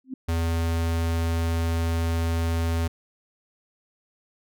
sine tone with exponential growth, 260.9 Hz, C4, 5 cents flat, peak -26 dBFS, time 0.04-0.14 s, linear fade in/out 5 ms, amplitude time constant 21 ms
square tone, 83 Hz, E2, 12 cents sharp, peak -23 dBFS, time 0.28-2.88 s, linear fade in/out 10 ms
effects none

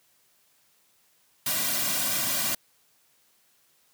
white noise with comb filter, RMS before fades -27 dBFS, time 1.46-2.55 s, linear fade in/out 5 ms, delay 2.3 ms, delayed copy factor -0.9, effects white hiss -65 dBFS RMS until 3.93 s + high-pass 80 Hz 12 dB/octave

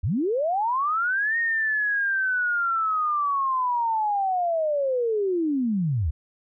sine linear two-way sweep, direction up then down, 65 to 1864.7 to 65 Hz, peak -21 dBFS, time 0.03-6.11 s, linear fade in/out 10 ms, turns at 1.38 s, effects none

